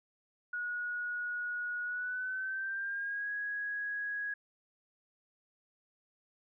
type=tone with pitch glide; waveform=sine; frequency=1454 to 1660.6 Hz; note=F#6 to G#6; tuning=-31 to -1 cents; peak=-34 dBFS; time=0.53-4.34 s; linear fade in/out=5 ms; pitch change=+230 cents; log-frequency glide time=1.84-3.31 s; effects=none